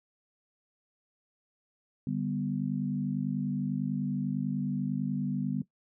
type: chord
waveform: sine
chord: G major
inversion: second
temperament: equal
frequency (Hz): 146.83 / 196 / 246.9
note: D3 / G3 / B3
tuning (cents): 0 / 0 / 0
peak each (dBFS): -33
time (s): 2.07-5.62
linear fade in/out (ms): 2
effects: noise-tail reverb RT60 0.1 s tail -17 dB re dry